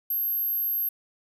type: tone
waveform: sine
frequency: 12544 Hz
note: G9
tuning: in tune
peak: -24 dBFS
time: 0.1-0.89 s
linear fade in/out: 5 ms
effects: none